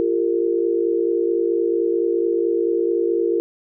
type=tone cluster; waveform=sine; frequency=344.8 / 394.2 / 458.6 Hz; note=F4 / G4 / A#4; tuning=-22 / +10 / -28 cents; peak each=-20 / -23 / -21 dBFS; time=0-3.4 s; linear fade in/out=0 ms; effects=none